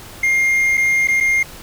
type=tone with dropouts; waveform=triangle; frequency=2120 Hz; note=C7; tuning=22 cents sharp; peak=-11 dBFS; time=0.23-1.43 s; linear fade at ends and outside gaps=5 ms; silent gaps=0.772-0.776 / 1.074-1.084 / 1.203-1.207 s; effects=pink hiss -37 dBFS RMS until 1.62 s